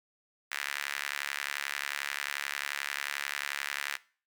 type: tone with high-pass filter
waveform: sawtooth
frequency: 71.3 Hz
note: C#2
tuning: 49 cents sharp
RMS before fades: -36 dBFS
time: 0.51-3.97 s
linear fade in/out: 10 ms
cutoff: 1800 Hz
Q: 2.3
effects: noise-tail reverb RT60 0.4 s tail -20 dB re dry